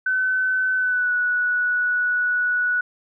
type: tone with pitch glide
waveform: sine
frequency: 1517 to 1471.3 Hz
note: F#6 to F#6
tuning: +43 to -10 cents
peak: -18 dBFS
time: 0.06-2.81 s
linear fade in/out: 5 ms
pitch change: -53 cents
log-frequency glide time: 0.76-1.12 s
effects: none